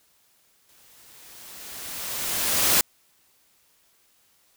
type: noise with exponential growth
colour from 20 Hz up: white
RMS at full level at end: -18 dBFS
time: 0.69-2.81 s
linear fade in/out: 1 ms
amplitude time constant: 460 ms
effects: white hiss -63 dBFS RMS until 4.56 s